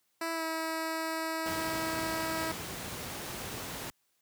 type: tone with pitch glide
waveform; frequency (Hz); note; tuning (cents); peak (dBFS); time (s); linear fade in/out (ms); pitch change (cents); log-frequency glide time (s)
10% pulse; 329.6 to 322.6; E4 to E4; 0 to -37; -24; 0.21-2.52; 5; -37; 0.33-0.43
type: noise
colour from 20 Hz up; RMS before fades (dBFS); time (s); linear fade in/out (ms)
pink; -39; 1.46-3.9; 0
effects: white hiss -75 dBFS RMS until 4.21 s + high-pass 80 Hz 12 dB/octave